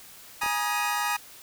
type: chord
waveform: 25% pulse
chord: Ab suspended second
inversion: none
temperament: equal with one note detuned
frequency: 830.6 / 953.6 / 1244.5 Hz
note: Ab5 / Bb5 / Eb6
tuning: 0 / +39 / 0 cents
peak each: -26 dBFS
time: 0.41-1.17 s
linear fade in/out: 10 ms
type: clicks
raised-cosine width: 1 ms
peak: -25 dBFS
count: 2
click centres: 0.435 / 0.462 s
effects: white hiss -48 dBFS RMS until 1.42 s